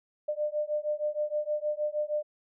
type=beating tone pair; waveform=sine; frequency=597 / 603.4 Hz; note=D5 / D5; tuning=+28 / +47 cents; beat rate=6.4 Hz; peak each=-31 dBFS; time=0.28-2.23 s; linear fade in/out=10 ms; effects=none